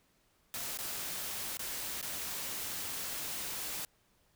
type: noise with dropouts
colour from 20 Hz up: white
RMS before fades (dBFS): -39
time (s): 0.54-3.85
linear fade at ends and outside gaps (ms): 1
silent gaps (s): 0.774-0.787 / 1.571-1.593 / 2.014-2.027
effects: pink hiss -71 dBFS RMS until 4.35 s